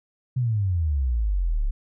sine exponential sweep, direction down, 130.81 to 33.06 Hz, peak -20 dBFS, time 0.36-1.71 s, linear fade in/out 10 ms, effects none

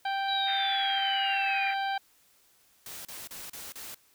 harmonic tone, 784 Hz, G5, in tune, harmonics 1 / 2 / 3 / 4 / 5 / 6, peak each -29 / -35 / -42 / -41 / -44 / -49 dBFS, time 0.05-1.98 s, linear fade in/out 5 ms
sine linear sweep, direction down, 3939 to 2348 Hz, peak -29 dBFS, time 0.28-1.71 s, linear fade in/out 5 ms
pink band-pass noise, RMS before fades -40 dBFS, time 0.46-1.75 s, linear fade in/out 20 ms, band 1500 to 2500 Hz, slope 48 dB/octave
white noise bursts, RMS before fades -42 dBFS, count 5, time 2.86-3.946 s, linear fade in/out 2 ms, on 190 ms, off 34 ms
effects white hiss -64 dBFS RMS until 4.14 s

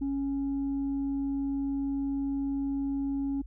sine tone, 276.5 Hz, C#4, 4 cents flat, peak -26 dBFS, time 0.01-3.42 s, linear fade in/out 10 ms, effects tanh soft clip ceiling -26 dBFS + added 50 Hz sine -41 dBFS peak until 3.46 s

